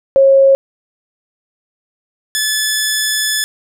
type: tone pair in turn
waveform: sine / 10% pulse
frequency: 543 / 1728.6 Hz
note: C#5 / A6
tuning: -36 / -31 cents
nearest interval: octave + minor sixth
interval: 2005 cents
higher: second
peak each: -5 dBFS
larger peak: neither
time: 0.16-0.55 / 2.35-3.44 s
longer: second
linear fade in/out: 0 ms
effects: none